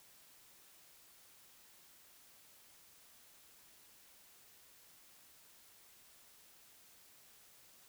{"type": "silence", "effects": ["white hiss -63 dBFS RMS until 7.88 s"]}